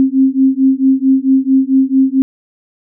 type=beating tone pair; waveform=sine; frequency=263.8 / 268.3 Hz; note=C4 / C4; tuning=+14 / +44 cents; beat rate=4.5 Hz; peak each=-11 dBFS; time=0-2.22 s; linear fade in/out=0 ms; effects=none